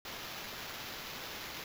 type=noise with sample-and-hold; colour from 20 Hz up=blue; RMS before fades=-44 dBFS; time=0.05-1.64 s; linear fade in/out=2 ms; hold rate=8820 Hz; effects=none